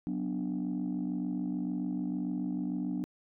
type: chord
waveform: sine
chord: B minor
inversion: second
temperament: equal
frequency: 185 / 246.9 / 293.7 Hz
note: F#3 / B3 / D4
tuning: 0 / 0 / 0 cents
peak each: -34 dBFS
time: 0.07-3.04 s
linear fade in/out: 0 ms
effects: tanh soft clip ceiling -26 dBFS